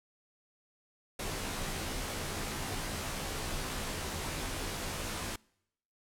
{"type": "noise with comb filter", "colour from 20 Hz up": "pink", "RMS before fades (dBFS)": -37, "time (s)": [1.19, 5.36], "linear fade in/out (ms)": 5, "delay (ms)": 17, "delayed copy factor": -1, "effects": ["noise-tail reverb RT60 0.8 s tail -26 dB re dry", "low-pass 12000 Hz 12 dB/octave"]}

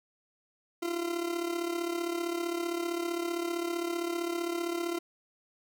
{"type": "tone with amplitude modulation", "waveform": "40% pulse", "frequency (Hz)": 342.5, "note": "F4", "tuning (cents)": -34, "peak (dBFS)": -27, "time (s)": [0.82, 4.99], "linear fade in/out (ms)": 10, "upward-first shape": "sine", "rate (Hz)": 35.4, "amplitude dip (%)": 65, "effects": []}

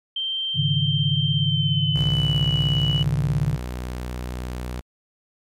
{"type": "tone with pitch glide", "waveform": "sine", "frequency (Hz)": [3138, 2945], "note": ["G7", "F#7"], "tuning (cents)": [1, -9], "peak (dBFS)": -23, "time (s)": [0.16, 3.03], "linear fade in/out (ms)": 5, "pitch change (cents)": -110, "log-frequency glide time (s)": [1.34, 2.42]}
{"type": "chord", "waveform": "sine", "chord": "Ab suspended fourth", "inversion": "none", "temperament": "equal", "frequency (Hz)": [103.83, 138.59, 155.56], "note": ["Ab2", "Db3", "Eb3"], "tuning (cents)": [0, 0, 0], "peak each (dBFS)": [-27, -22, -23], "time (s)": [0.54, 3.58], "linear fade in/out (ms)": 50}
{"type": "tone with vibrato", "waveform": "sawtooth", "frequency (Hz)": 61.74, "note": "B1", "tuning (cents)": 0, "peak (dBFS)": -24, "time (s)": [1.95, 4.81], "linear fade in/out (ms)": 10, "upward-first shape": "sine", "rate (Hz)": 15, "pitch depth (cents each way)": 8}
{"effects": ["MP3 64 kbps"]}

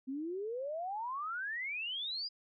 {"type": "exponential sweep", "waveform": "sine", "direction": "up", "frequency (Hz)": [255.5, 4989], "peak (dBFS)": -36, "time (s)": [0.07, 2.29], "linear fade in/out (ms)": 20, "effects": []}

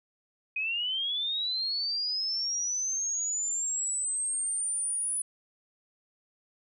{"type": "linear sweep", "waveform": "sine", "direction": "up", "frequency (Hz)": [2489, 9956], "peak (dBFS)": -28, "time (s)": [0.56, 5.22], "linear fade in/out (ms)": 5, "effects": []}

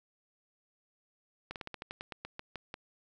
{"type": "slowing click train", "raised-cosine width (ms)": 0.3, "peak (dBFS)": -24, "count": 13, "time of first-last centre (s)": [1.51, 2.741], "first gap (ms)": 48, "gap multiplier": 1.13, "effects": []}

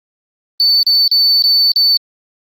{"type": "tone with dropouts", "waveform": "sine", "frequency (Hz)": 4510, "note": "C#8", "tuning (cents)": 29, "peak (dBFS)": -6, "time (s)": [0.6, 1.97], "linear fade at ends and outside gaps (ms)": 1, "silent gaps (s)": [[0.83, 0.866], [1.079, 1.114], [1.423, 1.439], [1.719, 1.76]], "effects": ["tanh soft clip ceiling -6 dBFS", "Opus 24 kbps"]}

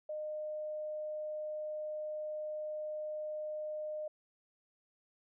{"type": "tone", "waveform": "sine", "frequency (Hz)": 611, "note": "D#5", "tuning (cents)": -32, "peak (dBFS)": -37, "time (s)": [0.09, 4.08], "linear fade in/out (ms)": 5, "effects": []}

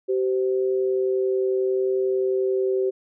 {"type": "tone pair together", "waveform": "sine", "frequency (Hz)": [384.8, 516], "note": ["G4", "C5"], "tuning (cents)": [-32, -24], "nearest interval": "perfect fourth", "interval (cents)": 508, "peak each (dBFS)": [-20, -28], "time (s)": [0.08, 2.91], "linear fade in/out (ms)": 20, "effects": []}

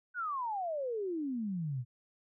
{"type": "exponential sweep", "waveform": "sine", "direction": "down", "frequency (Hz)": [1513, 116.54], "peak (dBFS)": -33, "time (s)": [0.14, 1.85], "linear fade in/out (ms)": 50, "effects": []}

